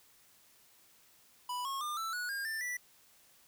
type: tone with pitch steps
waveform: square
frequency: 987.8 / 1089.7 / 1202.2 / 1326.2 / 1463 / 1614 / 1780.5 / 1964.2 Hz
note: B5 / C#6 / D6 / E6 / F#6 / G#6 / A6 / B6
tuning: 0 / -30 / +40 / +10 / -20 / -50 / +20 / -10 cents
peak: -36 dBFS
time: 1.49-2.77 s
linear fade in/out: 5 ms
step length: 160 ms
effects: white hiss -64 dBFS RMS until 3.47 s